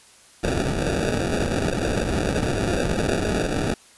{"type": "noise with sample-and-hold", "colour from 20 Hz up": "white", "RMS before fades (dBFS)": -23, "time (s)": [0.43, 3.74], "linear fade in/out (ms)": 5, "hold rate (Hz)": 1050, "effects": ["white hiss -51 dBFS RMS until 3.97 s", "resampled to 24000 Hz"]}